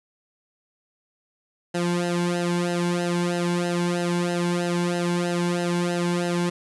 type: tone with flanger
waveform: sawtooth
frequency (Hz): 174.61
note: F3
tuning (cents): 0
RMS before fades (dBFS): -24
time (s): 1.74-6.5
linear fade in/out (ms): 10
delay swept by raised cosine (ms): 0.86 to 1.62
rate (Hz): 3.1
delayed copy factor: -0.95
effects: resampled to 24000 Hz + 9-bit